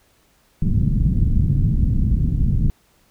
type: low-pass noise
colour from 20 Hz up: pink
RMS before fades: -17 dBFS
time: 0.62-2.7 s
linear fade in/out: 0 ms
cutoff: 200 Hz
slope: 24 dB/octave
effects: pink hiss -59 dBFS RMS until 3.1 s